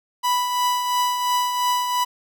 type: tone with tremolo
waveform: 45% pulse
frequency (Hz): 987.8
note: B5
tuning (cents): 0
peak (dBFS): -17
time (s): 0.23-2.05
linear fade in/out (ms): 20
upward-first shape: triangle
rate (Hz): 2.9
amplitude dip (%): 50
effects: none